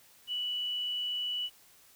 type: tone with quantisation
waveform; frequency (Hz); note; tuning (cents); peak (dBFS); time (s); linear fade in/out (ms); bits
sine; 2956; F#7; -2; -31; 0.27-1.5; 50; 10
effects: white hiss -60 dBFS RMS until 1.95 s